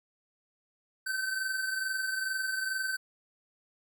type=tone pair together; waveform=square; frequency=1535 / 1557.3 Hz; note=G6 / G6; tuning=-37 / -12 cents; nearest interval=unison; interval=25 cents; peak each=-32 / -39 dBFS; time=1.06-2.97 s; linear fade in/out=10 ms; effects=none